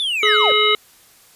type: linear sweep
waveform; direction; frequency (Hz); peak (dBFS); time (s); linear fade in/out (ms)
triangle; down; 3583 to 457.3; -17; 0-0.52; 0
type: harmonic tone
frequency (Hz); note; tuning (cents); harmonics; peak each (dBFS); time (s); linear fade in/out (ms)
424; G#4; +36; 1 / 3 / 5 / 7 / 9; -19 / -19 / -19 / -19 / -19; 0.23-0.75; 2
effects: white hiss -50 dBFS RMS until 1.35 s + resampled to 32000 Hz